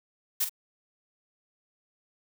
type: noise with echo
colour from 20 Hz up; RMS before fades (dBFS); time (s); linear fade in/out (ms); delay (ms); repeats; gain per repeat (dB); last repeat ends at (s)
blue; -26; 0.4-0.45; 10; 45; 1; -9; 0.495
effects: none